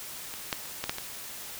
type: clicks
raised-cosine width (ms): 0.2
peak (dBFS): -21 / -10 / -26 / -13 / -10 / -17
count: 6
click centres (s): 0.339 / 0.528 / 0.656 / 0.84 / 0.895 / 0.984
effects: white hiss -41 dBFS RMS until 1.59 s